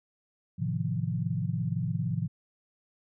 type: chord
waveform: sine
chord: F dominant seventh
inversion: first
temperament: just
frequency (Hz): 109.13 / 130.96 / 157.15 / 174.61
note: A2 / C3 / Eb3 / F3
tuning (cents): -14 / +2 / +18 / 0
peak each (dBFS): -33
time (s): 0.58-2.28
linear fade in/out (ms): 20
effects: none